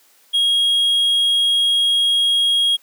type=tone; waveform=triangle; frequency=3280 Hz; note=G#7; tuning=22 cents flat; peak=-12 dBFS; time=0.33-2.77 s; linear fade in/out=20 ms; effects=white hiss -54 dBFS RMS until 2.82 s + high-pass 300 Hz 12 dB/octave